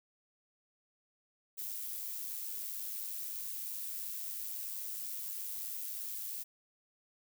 violet noise with amplitude modulation, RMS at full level -39 dBFS, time 1.57-6.44 s, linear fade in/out 20 ms, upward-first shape sine, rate 103 Hz, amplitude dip 40%, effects none

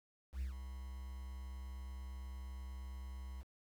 triangle tone with ADSR envelope, 64.9 Hz, C2, 13 cents flat, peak -33 dBFS, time 0.32-3.44 s, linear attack 94 ms, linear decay 110 ms, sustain -9 dB, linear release 36 ms, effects tanh soft clip ceiling -32 dBFS + 10-bit

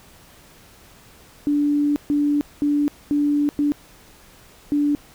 sine tone bursts at uneven times, 291.4 Hz, D4, 13 cents flat, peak -16 dBFS, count 6, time 1.47-1.96 / 2.1-2.41 / 2.62-2.88 / 3.11-3.49 / 3.59-3.72 / 4.72-4.95 s, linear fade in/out 0 ms, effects pink hiss -49 dBFS RMS until 5.14 s

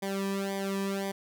sawtooth tone with flanger, 196 Hz, G3, in tune, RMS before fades -32 dBFS, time 0.02-1.12 s, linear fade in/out 10 ms, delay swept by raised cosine 0.73 to 1.43 ms, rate 1.9 Hz, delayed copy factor -1, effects none

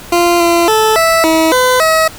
20% pulse tone with pitch steps, 346.3 / 341.2 / 436.8 / 657 / 321.8 / 506 / 640 Hz, F4 / F4 / A4 / E5 / E4 / B4 / D#5, -15 / -40 / -13 / -6 / -42 / +42 / +49 cents, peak -3 dBFS, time 0.12-2.08 s, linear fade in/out 5 ms, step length 280 ms, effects pink hiss -32 dBFS RMS until 2.18 s

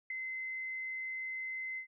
sine tone with ADSR envelope, 2057 Hz, C7, 30 cents flat, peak -32 dBFS, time 0.1-1.87 s, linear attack 6 ms, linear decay 3 ms, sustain -5 dB, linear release 94 ms, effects none

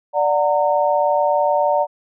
sine chord, D augmented, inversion none, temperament just, 587.3 / 734.2 / 917.7 Hz, D5 / F#5 / A#5, 0 / -14 / -27 cents, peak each -17 / -20 / -19 dBFS, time 0.13-1.87 s, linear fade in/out 50 ms, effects none

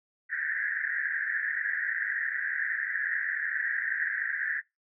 pink band-pass noise, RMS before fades -31 dBFS, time 0.29-4.62 s, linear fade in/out 50 ms, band 1600 to 1900 Hz, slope 96 dB/octave, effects noise-tail reverb RT60 0.2 s tail -23 dB re dry

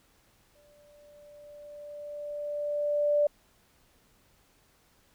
sine tone with exponential growth, 587.3 Hz, D5, in tune, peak -20 dBFS, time 0.55-3.27 s, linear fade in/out 5 ms, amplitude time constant 590 ms, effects pink hiss -65 dBFS RMS until 5.14 s

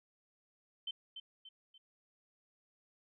sine tone with echo, 3089 Hz, G7, 26 cents flat, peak -37 dBFS, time 0.87-0.91 s, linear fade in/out 5 ms, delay 290 ms, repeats 3, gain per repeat -7 dB, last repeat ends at 1.78 s, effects none

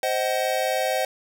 square chord, C diminished, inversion none, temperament just, 523.3 / 627.9 / 753.5 Hz, C5 / Eb5 / Gb5, 0 / +16 / +31 cents, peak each -27 dBFS, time 0.03-1.05 s, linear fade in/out 2 ms, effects none

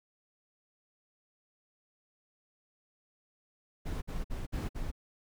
brown noise bursts, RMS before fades -35 dBFS, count 5, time 3.85-4.916 s, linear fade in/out 20 ms, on 170 ms, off 54 ms, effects none

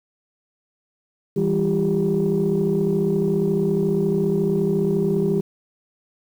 sine tone cluster, 164.4 / 198.8 / 345.1 / 396.1 Hz, E3 / G3 / F4 / G4, -4 / +25 / -21 / +18 cents, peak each -22 / -22 / -27 / -20 dBFS, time 1.36-5.41 s, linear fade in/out 10 ms, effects tanh soft clip ceiling -11 dBFS + 8-bit

